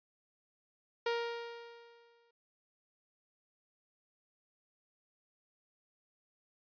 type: tone with exponential decay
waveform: sawtooth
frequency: 468.7 Hz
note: A#4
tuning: 9 cents sharp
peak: -26 dBFS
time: 1.06-2.31 s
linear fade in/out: 5 ms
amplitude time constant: 270 ms
effects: resampled to 11025 Hz